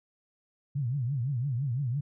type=tone with vibrato; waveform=sine; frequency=130 Hz; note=C3; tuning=11 cents flat; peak=-27 dBFS; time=0.75-2.01 s; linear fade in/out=10 ms; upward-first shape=triangle; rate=5.9 Hz; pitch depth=250 cents each way; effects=none